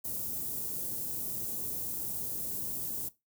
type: band-stop noise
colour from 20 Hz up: white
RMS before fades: -36 dBFS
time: 0.04-3.09 s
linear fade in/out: 10 ms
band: 360 to 12000 Hz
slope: 12 dB/octave
effects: noise-tail reverb RT60 0.2 s tail -17 dB re dry + high-pass 60 Hz 12 dB/octave